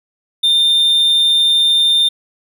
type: tone with amplitude modulation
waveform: triangle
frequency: 3610 Hz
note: A7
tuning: 44 cents sharp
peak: -7 dBFS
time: 0.43-2.09 s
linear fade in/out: 10 ms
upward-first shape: sine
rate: 153 Hz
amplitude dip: 25%
effects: none